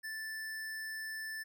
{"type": "tone", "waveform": "square", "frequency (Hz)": 1760, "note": "A6", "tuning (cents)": 0, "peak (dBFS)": -40, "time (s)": [0.03, 1.44], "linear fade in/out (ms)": 20, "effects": []}